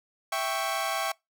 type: chord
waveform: sawtooth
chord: C# diminished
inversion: first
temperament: equal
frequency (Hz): 659.3 / 784 / 1108.7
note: E5 / G5 / C#6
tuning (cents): 0 / 0 / 0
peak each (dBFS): -28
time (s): 0.32-1.12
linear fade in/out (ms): 5
effects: noise-tail reverb RT60 0.2 s tail -25 dB re dry